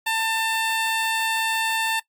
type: tone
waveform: 15% pulse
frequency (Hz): 894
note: A5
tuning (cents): +27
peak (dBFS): -15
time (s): 0.06-2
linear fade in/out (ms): 10
effects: noise-tail reverb RT60 0.1 s tail -21 dB re dry + AAC 64 kbps